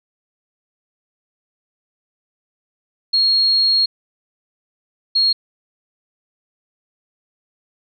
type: tone bursts at uneven times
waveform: sine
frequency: 4275 Hz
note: C8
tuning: 36 cents sharp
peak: -12 dBFS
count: 2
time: 3.13-3.86 / 5.15-5.33 s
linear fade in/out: 10 ms
effects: none